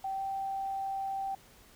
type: tone with pitch glide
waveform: sine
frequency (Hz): 774 to 779.4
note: G5 to G5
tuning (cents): -22 to -10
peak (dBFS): -32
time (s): 0.04-1.35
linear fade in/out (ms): 5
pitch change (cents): +12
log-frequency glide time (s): 0.14-0.22
effects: pink hiss -58 dBFS RMS until 1.75 s